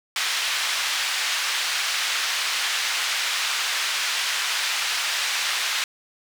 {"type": "band-pass noise", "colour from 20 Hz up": "white", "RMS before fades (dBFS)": -25, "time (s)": [0.16, 5.84], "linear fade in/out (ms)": 2, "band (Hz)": [1300, 4200], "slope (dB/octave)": 12, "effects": []}